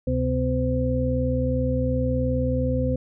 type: tone cluster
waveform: sine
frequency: 70.9 / 130.1 / 252.8 / 513 Hz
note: C#2 / C3 / B3 / C5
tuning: +40 / -9 / +41 / -34 cents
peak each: -26 dBFS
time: 0.07-2.96 s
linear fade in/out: 5 ms
effects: none